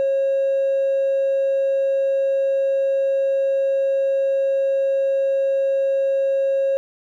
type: tone with hard clipping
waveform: sine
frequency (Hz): 544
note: C#5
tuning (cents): -33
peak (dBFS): -17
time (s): 0-6.77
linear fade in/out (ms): 0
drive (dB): 1
effects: none